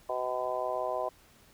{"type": "harmonic tone", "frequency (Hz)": 126.2, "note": "B2", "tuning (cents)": 38, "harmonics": [3, 4, 5, 6, 7, 8], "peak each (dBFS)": [-41, -37, -33, -37, -45, -37], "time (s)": [0.09, 1.09], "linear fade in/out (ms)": 5, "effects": ["pink hiss -60 dBFS RMS until 1.53 s"]}